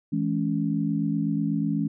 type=tone cluster; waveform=sine; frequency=163.2 / 211 / 279.7 Hz; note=E3 / G#3 / C#4; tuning=-17 / +28 / +16 cents; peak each=-27 dBFS; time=0.12-1.88 s; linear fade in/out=10 ms; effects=none